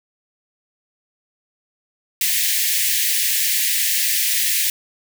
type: high-pass noise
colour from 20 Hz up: white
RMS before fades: -19 dBFS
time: 2.21-4.7 s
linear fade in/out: 2 ms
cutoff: 1700 Hz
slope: 96 dB/octave
effects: none